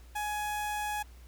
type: tone with notch filter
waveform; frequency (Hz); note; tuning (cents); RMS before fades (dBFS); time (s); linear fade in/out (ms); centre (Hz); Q
sawtooth; 838; G#5; +15; -34; 0.15-1.03; 10; 4500; 2
effects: added 60 Hz sine -49 dBFS peak until 1.27 s + pink hiss -61 dBFS RMS until 1.27 s